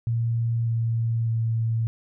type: tone with pitch steps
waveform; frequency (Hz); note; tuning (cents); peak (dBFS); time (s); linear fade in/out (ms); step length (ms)
sine; 116 / 114.8 / 113.61; A#2 / A#2 / A#2; -8 / -26 / -44; -21; 0.07-1.87; 0; 600
effects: none